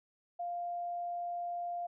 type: tone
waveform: sine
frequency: 698.5 Hz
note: F5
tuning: in tune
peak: -35 dBFS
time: 0.39-1.87 s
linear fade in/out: 10 ms
effects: none